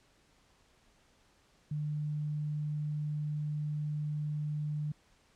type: tone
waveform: sine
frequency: 150 Hz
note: D3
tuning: 37 cents sharp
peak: -32 dBFS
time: 1.71-4.92 s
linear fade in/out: 5 ms
effects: pink hiss -67 dBFS RMS until 5.35 s + low-pass 8000 Hz 12 dB/octave